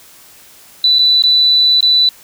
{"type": "tone with dropouts", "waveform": "sine", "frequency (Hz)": 3978, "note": "B7", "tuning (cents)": 12, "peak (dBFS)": -7, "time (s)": [0.84, 2.09], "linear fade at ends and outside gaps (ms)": 2, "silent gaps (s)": [[0.986, 0.991], [1.223, 1.237], [1.807, 1.827]], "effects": ["white hiss -42 dBFS RMS until 2.23 s"]}